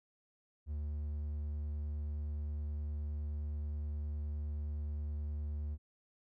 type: tone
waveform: triangle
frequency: 74.2 Hz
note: D2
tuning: 18 cents sharp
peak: -34 dBFS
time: 0.66-5.78 s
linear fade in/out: 50 ms
effects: none